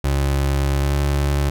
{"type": "tone with pitch glide", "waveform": "30% pulse", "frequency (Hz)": [69.3, 70.92], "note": ["C#2", "C#2"], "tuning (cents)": [0, 40], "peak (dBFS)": -14, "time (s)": [0.04, 1.5], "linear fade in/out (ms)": 5, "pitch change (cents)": 40, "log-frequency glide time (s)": [0.73, 0.95], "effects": []}